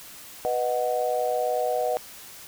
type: chord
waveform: sine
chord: B major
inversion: none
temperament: equal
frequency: 493.9 / 622.3 / 740 Hz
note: B4 / D#5 / F#5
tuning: 0 / 0 / 0 cents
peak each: -27 dBFS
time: 0.45-1.97 s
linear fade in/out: 0 ms
effects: white hiss -44 dBFS RMS until 2.47 s